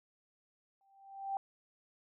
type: tone with exponential growth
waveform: sine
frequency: 784 Hz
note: G5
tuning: in tune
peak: -31 dBFS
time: 0.81-1.37 s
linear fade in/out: 1 ms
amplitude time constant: 120 ms
effects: none